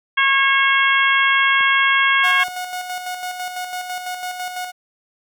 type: harmonic tone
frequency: 545 Hz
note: C#5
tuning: 29 cents flat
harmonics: 2 / 3 / 4 / 5 / 6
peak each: -19 / -17 / -18 / -24 / -23 dBFS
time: 0.17-2.44 s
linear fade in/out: 10 ms
type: clicks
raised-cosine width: 1 ms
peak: -24 / -28 dBFS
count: 2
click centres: 1.609 / 2.484 s
type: tone with tremolo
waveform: sawtooth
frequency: 728 Hz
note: F#5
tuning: 28 cents flat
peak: -20 dBFS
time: 2.23-4.72 s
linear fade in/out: 20 ms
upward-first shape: square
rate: 6 Hz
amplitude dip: 45%
effects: none